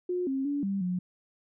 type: tone with pitch steps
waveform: sine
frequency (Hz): 359.3 / 268.3 / 286.1 / 196.7 / 180.6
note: F4 / C4 / D4 / G3 / F#3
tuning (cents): +49 / +44 / -45 / +6 / -42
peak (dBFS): -27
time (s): 0.09-0.99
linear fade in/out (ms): 5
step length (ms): 180
effects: none